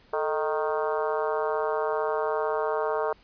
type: harmonic tone with a mistuned harmonic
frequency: 155.56 Hz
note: D#3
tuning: in tune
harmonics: 3 / 4 / 5 / 6 / 7 / 8 / 9 / 10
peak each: -28 / -30 / -35 / -33 / -34 / -37 / -40 / -43 dBFS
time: 0.13-3.13 s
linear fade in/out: 5 ms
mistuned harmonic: 3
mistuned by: -85 cents
effects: pink hiss -58 dBFS RMS until 3.23 s + resampled to 11025 Hz